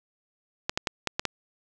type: clicks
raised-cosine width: 0.2 ms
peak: -8 dBFS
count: 6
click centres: 0.695 / 0.775 / 0.872 / 1.073 / 1.195 / 1.253 s
effects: none